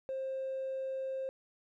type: tone with hard clipping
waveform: sine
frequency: 530 Hz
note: C5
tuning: 22 cents sharp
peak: -35 dBFS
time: 0.09-1.29 s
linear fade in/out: 0 ms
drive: 1 dB
effects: none